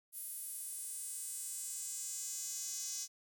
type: tone with high-pass filter sweep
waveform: square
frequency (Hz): 229.1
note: A#3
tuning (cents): -30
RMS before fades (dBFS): -43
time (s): 0.12-3.08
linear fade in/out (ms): 50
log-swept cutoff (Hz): 11000 to 6100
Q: 3.4
effects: none